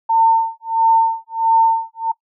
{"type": "tone with tremolo", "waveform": "sine", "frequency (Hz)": 904, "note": "A5", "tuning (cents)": 47, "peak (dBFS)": -8, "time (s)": [0.09, 2.12], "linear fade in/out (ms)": 10, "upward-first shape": "sine", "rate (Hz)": 1.5, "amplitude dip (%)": 100, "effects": ["noise-tail reverb RT60 0.1 s tail -22 dB re dry"]}